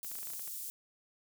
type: high-pass noise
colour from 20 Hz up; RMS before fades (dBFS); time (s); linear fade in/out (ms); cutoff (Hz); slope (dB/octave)
white; -42; 0.03-0.7; 0; 7800; 12
type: clicks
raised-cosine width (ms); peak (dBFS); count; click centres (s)
0.3; -35; 10; 0.047 / 0.116 / 0.154 / 0.187 / 0.23 / 0.272 / 0.303 / 0.335 / 0.395 / 0.477
effects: none